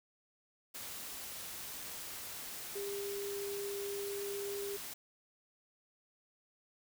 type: tone in noise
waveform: sine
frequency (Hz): 401.5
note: G4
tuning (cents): +41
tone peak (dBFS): -38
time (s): 2.75-4.77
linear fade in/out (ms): 10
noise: white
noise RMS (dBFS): -45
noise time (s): 0.74-4.94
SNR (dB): +4
effects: none